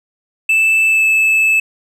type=tone with pitch glide; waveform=triangle; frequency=2637 to 2616 Hz; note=E7 to E7; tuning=0 to -14 cents; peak=-8 dBFS; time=0.49-1.6 s; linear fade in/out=5 ms; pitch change=-14 cents; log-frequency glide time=0.87-1.05 s; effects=none